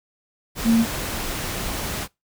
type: tone in noise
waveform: sine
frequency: 228.2 Hz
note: A#3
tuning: 37 cents flat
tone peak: -13 dBFS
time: 0.64-0.86 s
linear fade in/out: 50 ms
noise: pink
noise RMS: -28 dBFS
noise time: 0.55-2.08 s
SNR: +12 dB
effects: noise-tail reverb RT60 0.2 s tail -23 dB re dry